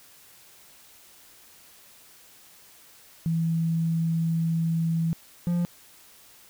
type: tone pair in turn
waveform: sine / triangle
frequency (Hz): 164.4 / 173.95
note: E3 / F3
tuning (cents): -4 / -7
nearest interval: minor second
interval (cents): 97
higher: second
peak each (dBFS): -22 / -20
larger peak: second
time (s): 3.26-5.13 / 5.47-5.65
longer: first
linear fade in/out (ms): 0
effects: white hiss -53 dBFS RMS until 6.49 s